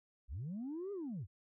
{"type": "linear two-way sweep", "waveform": "sine", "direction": "up then down", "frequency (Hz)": [46.25, 415.3, 74.8], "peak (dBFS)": -38, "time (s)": [0.28, 1.27], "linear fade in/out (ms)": 50, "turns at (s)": 0.92, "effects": ["tanh soft clip ceiling -37 dBFS"]}